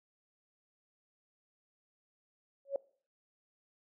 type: tone with exponential growth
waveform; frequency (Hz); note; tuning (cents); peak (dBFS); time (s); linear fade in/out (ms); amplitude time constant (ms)
sine; 554.4; C#5; 0; -26; 2.65-2.76; 2; 23
effects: noise-tail reverb RT60 0.5 s tail -22 dB re dry